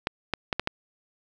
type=clicks; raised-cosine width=0.3 ms; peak=-9 dBFS; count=5; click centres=0.071 / 0.337 / 0.528 / 0.596 / 0.674 s; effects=none